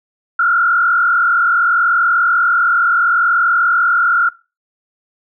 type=tone with frequency modulation; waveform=sine; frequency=1396.9 Hz; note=F6; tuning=in tune; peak=-10 dBFS; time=0.39-4.29 s; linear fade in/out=5 ms; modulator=40.7 Hz; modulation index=1.4; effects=noise-tail reverb RT60 0.3 s tail -22 dB re dry